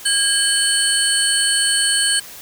sine tone cluster, 1628 / 3039 / 4404 / 8250 / 9190 Hz, G#6 / F#7 / C#8 / C9 / D9, -35 / +46 / -12 / -25 / -39 cents, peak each -21 dBFS, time 0.05-2.2 s, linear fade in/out 10 ms, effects white hiss -37 dBFS RMS until 2.41 s

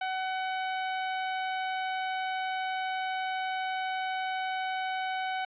sawtooth tone, 752 Hz, F#5, 28 cents sharp, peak -26 dBFS, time 0.01-5.45 s, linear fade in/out 5 ms, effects resampled to 8000 Hz + 10-bit

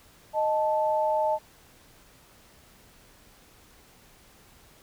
sine tone pair together, 620 / 876.8 Hz, D#5 / A5, -6 / -6 cents, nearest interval tritone, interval 600 cents, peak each -25 dBFS, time 0.33-1.39 s, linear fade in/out 50 ms, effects pink hiss -56 dBFS RMS until 4.82 s

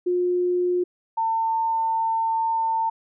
sine tone pair in turn, 357.4 / 900.6 Hz, F4 / A5, +40 / +40 cents, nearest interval octave + major third, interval 1600 cents, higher second, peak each -19 / -20 dBFS, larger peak first, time 0.06-0.84 / 1.17-2.9 s, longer second, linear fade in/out 10 ms, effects none

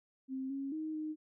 sine tone with pitch steps, 263.9 / 274 / 313 / 309.1 Hz, C4 / C#4 / D#4 / D#4, +15 / -20 / +10 / -11 cents, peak -36 dBFS, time 0.28-1.16 s, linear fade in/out 50 ms, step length 220 ms, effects none

